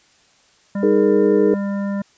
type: harmonic tone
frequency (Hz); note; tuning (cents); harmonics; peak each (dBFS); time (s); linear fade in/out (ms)
199.8; G3; +33; 1 / 3 / 5 / 7 / 9; -20 / -30 / -37 / -40 / -40; 0.75-2.02; 5
type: chord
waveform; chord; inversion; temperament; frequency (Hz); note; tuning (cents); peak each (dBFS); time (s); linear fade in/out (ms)
sine; D# suspended fourth; none; equal; 311.1 / 415.3 / 466.2; D#4 / G#4 / A#4; 0 / 0 / 0; -18 / -15 / -18; 0.83-1.54; 2
effects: white hiss -55 dBFS RMS until 2.17 s + resampled to 16000 Hz